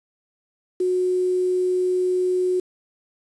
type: tone with quantisation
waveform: sine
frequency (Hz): 365.7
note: F#4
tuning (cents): -20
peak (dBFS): -18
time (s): 0.8-2.6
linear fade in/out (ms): 5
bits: 7
effects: resampled to 24000 Hz